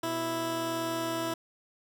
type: tone pair together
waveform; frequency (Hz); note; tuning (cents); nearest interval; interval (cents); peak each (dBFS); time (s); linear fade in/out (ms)
15% pulse; 123.53 / 329.6; B2 / E4; +1 / 0; octave + perfect fourth; 1699; -34 / -24; 0.03-1.34; 5
effects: none